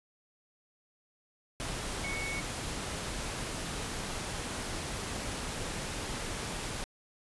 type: tone in noise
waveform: sine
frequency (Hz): 2217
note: C#7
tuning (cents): 0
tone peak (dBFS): -36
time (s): 2.04-2.4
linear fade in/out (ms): 0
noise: pink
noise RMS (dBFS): -37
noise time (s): 1.6-6.84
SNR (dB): -2
effects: resampled to 24000 Hz